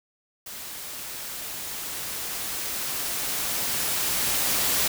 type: noise with level ramp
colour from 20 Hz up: white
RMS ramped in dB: -38 to -23 dBFS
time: 0.46-4.88 s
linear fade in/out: 5 ms
effects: none